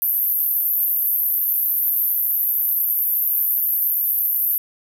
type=band-pass noise; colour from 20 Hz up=pink; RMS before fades=-20 dBFS; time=0.02-4.58 s; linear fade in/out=0 ms; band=12000 to 14000 Hz; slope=96 dB/octave; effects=none